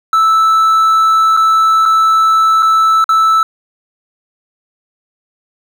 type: tone with dropouts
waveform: triangle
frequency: 1315 Hz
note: E6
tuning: 5 cents flat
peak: -5 dBFS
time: 0.13-3.43 s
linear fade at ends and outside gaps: 2 ms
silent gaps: 1.367-1.372 / 1.855-1.859 / 2.624-2.628 / 3.042-3.091 s
effects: 7-bit